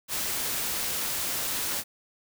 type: noise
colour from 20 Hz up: white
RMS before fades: -30 dBFS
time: 0.08-1.84 s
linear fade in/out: 50 ms
effects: none